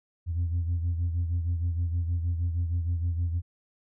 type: beating tone pair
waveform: sine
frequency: 85 / 91.4 Hz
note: F2 / F#2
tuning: -46 / -21 cents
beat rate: 6.4 Hz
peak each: -24 / -32 dBFS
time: 0.26-3.42 s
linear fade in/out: 50 ms
effects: tanh soft clip ceiling -22 dBFS